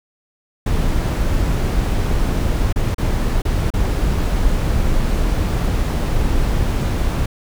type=noise with dropouts; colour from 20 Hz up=brown; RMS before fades=-17 dBFS; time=0.66-7.26 s; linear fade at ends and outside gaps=5 ms; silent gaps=2.727-2.759 / 2.946-2.981 / 3.42-3.451 / 3.704-3.737 s; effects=none